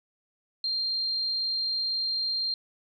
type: tone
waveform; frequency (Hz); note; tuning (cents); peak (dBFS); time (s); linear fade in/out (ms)
sine; 4186; C8; 0; -26; 0.64-2.54; 2
effects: none